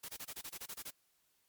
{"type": "noise bursts", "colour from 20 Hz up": "white", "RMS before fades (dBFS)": -45, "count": 11, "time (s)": [0.03, 0.907], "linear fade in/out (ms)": 10, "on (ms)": 57, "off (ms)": 25, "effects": ["white hiss -75 dBFS RMS until 1.48 s", "MP3 96 kbps"]}